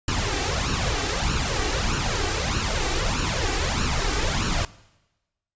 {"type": "noise with flanger", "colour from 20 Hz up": "pink", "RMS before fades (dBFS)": -24, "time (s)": [0.08, 4.65], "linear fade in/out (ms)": 2, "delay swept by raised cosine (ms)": [0.71, 2.61], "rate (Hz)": 1.6, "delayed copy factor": 0.7, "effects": ["noise-tail reverb RT60 1.0 s tail -20 dB re dry", "resampled to 16000 Hz"]}